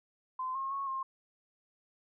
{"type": "tone with pitch steps", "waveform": "sine", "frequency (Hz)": [1031, 1076, 1101, 1065], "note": ["C6", "C6", "C#6", "C6"], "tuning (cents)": [-26, 48, -12, 30], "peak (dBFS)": -33, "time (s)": [0.39, 1.03], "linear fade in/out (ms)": 5, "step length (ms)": 160, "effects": []}